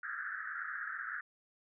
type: band-pass noise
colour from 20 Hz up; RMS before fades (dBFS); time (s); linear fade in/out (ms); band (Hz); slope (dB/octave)
white; -41; 0.03-1.21; 5; 1300 to 1800; 96
effects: none